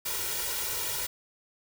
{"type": "noise with comb filter", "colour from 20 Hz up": "white", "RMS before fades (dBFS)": -32, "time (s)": [0.05, 1.07], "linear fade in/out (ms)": 10, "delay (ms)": 2.1, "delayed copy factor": 0.85, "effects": []}